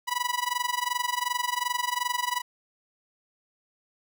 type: tone with amplitude modulation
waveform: sawtooth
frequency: 981 Hz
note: B5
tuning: 12 cents flat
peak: -19 dBFS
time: 0.07-2.42 s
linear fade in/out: 20 ms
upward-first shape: sine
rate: 22.7 Hz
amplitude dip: 90%
effects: none